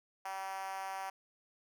5% pulse tone with high-pass filter, 192.3 Hz, G3, 33 cents flat, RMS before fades -41 dBFS, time 0.25-1.1 s, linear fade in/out 5 ms, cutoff 800 Hz, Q 5, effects none

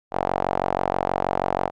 sawtooth tone with band-pass filter, 46.25 Hz, F#1, in tune, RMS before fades -24 dBFS, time 0.11-1.71 s, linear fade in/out 50 ms, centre 750 Hz, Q 2.8, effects none

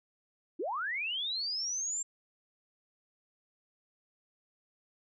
sine linear sweep, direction up, 277.2 to 7459 Hz, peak -32 dBFS, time 0.59-2.03 s, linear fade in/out 10 ms, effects none

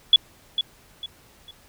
sine tone with echo, 3400 Hz, G#7, 40 cents sharp, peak -9 dBFS, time 0.13-0.16 s, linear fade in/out 2 ms, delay 450 ms, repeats 3, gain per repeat -10 dB, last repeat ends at 1.51 s, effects pink hiss -54 dBFS RMS until 1.68 s

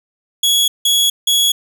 sawtooth tone bursts, 3351 Hz, G#7, 15 cents sharp, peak -8 dBFS, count 3, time 0.43-1.52 s, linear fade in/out 5 ms, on 250 ms, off 170 ms, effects none

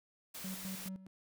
white noise, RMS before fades -46 dBFS, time 0.34-0.89 s, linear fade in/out 10 ms
triangle tone with tremolo, 189.3 Hz, F#3, 40 cents sharp, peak -38 dBFS, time 0.44-1.07 s, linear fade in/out 5 ms, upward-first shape square, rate 4.8 Hz, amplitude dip 75%
effects none

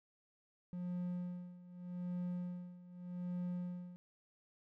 triangle tone with tremolo, 178.1 Hz, F3, 34 cents sharp, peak -35 dBFS, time 0.73-3.96 s, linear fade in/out 0 ms, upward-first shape sine, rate 0.83 Hz, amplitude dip 85%, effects none

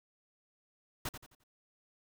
pink noise with echo, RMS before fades -37 dBFS, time 1.05-1.09 s, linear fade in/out 5 ms, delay 87 ms, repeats 4, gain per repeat -9 dB, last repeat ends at 1.438 s, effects none

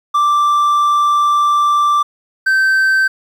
triangle tone pair in turn, 1174.7 / 1550 Hz, D6 / G6, 0 / -20 cents, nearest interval perfect fourth, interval 480 cents, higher second, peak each -8 / -8 dBFS, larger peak neither, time 0.14-2.03 / 2.46-3.08 s, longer first, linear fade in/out 10 ms, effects 8-bit

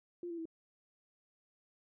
sine tone with pitch steps, 349.2 / 337.5 / 326.2 Hz, F4 / E4 / E4, 0 / +41 / -18 cents, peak -39 dBFS, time 0.23-0.455 s, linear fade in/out 2 ms, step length 75 ms, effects none

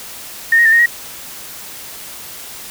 sine tone with pitch steps, 1832 / 1876 / 1789 / 1859 / 1896 Hz, A#6 / A#6 / A6 / A#6 / A#6, -31 / +11 / +28 / -5 / +29 cents, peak -7 dBFS, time 0.52-0.86 s, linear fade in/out 5 ms, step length 68 ms, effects white hiss -32 dBFS RMS until 2.7 s

